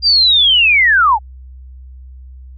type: linear sweep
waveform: sine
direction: down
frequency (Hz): 4821 to 784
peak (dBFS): -7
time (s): 0.02-1.19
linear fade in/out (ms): 50
effects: added 64 Hz sine -32 dBFS peak until 2.57 s

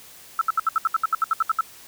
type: tone bursts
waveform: sine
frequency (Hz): 1318.5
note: E6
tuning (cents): 0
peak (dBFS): -16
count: 14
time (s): 0.39-1.609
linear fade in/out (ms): 2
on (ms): 23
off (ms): 69
effects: white hiss -46 dBFS RMS until 1.87 s

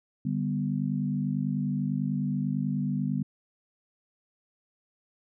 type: chord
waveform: sine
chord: G major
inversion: second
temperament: equal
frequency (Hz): 146.83 / 196 / 246.9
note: D3 / G3 / B3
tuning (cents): 0 / 0 / 0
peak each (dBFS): -30 / -30 / -31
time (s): 0.25-3.23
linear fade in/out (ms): 5
effects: none

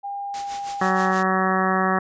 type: tone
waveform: sine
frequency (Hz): 803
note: G5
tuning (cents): +41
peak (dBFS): -27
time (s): 0.03-1.13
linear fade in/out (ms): 20
type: noise with tremolo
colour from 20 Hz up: white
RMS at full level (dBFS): -34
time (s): 0.34-1.23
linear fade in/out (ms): 0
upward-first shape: sine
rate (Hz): 6.3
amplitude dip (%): 75
type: harmonic tone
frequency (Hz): 188.2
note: F#3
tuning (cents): +30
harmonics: 1 / 2 / 3 / 4 / 5 / 6 / 7 / 8 / 9 / 10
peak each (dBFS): -24 / -27 / -30 / -25 / -31 / -25 / -27 / -35 / -28 / -31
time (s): 0.81-1.99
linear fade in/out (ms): 5
effects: resampled to 16000 Hz

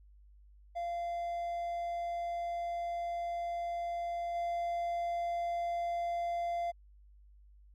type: tone with level steps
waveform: triangle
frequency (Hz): 690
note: F5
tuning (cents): -21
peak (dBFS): -32 / -30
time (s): 0.75-6.72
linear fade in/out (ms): 20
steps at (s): 4.34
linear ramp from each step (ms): 20
effects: added 50 Hz sine -56 dBFS peak until 7.74 s

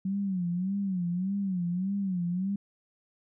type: tone with vibrato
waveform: sine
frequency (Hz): 186.3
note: F#3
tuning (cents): +12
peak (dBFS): -27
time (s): 0.05-2.56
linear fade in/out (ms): 5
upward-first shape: sine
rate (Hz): 1.7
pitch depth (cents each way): 130
effects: none

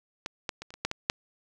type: clicks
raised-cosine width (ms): 0.2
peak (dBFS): -16 / -13 / -22 / -29 / -26 / -10 / -14 / -6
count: 8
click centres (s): 0.261 / 0.492 / 0.62 / 0.705 / 0.74 / 0.85 / 0.914 / 1.099
effects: none

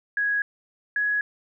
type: tone pair in turn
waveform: sine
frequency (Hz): 1661.2 / 1675.7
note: G#6 / G#6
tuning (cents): 0 / +15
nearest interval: unison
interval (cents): 15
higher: second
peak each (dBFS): -21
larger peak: neither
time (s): 0.17-0.42 / 0.96-1.21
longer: neither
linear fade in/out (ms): 2
effects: none

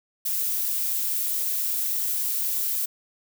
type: noise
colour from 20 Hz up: violet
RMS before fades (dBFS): -26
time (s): 0.25-2.86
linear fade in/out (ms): 10
effects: none

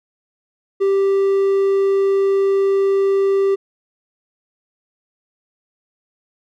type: tone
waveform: triangle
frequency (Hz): 392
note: G4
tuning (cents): 0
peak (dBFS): -11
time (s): 0.8-3.56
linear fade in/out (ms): 20
effects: none

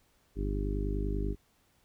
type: harmonic tone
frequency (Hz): 50.2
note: G1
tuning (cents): +42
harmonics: 1 / 2 / 3 / 4 / 5 / 6 / 7 / 8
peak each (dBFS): -31 / -39 / -42 / -41 / -44 / -40 / -45 / -40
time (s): 0.35-1.36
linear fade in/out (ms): 50
effects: pink hiss -69 dBFS RMS until 1.84 s

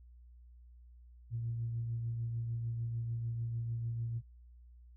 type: tone with tremolo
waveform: sine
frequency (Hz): 116.2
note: A#2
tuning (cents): -5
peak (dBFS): -32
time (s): 1.3-4.22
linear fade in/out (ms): 50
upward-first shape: triangle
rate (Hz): 6.7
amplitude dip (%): 35
effects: tanh soft clip ceiling -28 dBFS + added 60 Hz sine -54 dBFS peak until 4.96 s

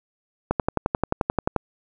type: click train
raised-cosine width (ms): 1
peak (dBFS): -6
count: 13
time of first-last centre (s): 0.51-1.563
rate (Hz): 11.4
effects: none

